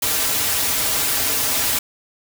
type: noise with comb filter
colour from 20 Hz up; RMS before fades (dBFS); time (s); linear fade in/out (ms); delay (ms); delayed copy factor
white; -20; 0.02-1.79; 5; 5.5; -0.75
effects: none